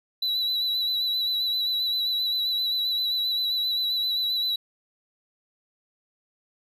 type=tone with vibrato; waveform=triangle; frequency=3951 Hz; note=B7; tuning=in tune; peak=-22 dBFS; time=0.22-4.56 s; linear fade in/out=5 ms; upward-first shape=sine; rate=7.6 Hz; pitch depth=34 cents each way; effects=none